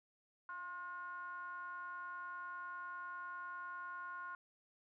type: ring-modulated tone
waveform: triangle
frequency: 185 Hz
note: F#3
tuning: in tune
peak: -39 dBFS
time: 0.49-4.35 s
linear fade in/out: 2 ms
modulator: 1250 Hz
effects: none